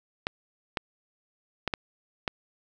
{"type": "clicks", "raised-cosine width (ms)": 0.3, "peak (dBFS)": -11, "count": 5, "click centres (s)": [0.269, 0.772, 1.677, 1.738, 2.278], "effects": []}